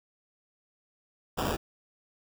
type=noise with sample-and-hold; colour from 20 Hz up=white; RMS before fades=-30 dBFS; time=1.37-1.57 s; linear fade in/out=20 ms; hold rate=2100 Hz; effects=none